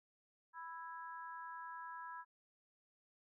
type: harmonic tone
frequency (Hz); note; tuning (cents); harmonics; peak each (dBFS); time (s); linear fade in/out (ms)
330; E4; +2; 3 / 4 / 5; -48 / -53 / -53; 0.53-2.25; 50
effects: none